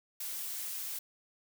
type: noise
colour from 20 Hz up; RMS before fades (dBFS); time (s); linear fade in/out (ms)
blue; -39; 0.2-0.99; 5
effects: none